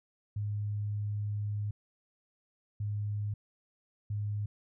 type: tone bursts at uneven times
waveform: sine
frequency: 103.83 Hz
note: G#2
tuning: in tune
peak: -31 dBFS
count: 3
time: 0.36-1.71 / 2.8-3.34 / 4.1-4.46 s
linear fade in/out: 5 ms
effects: none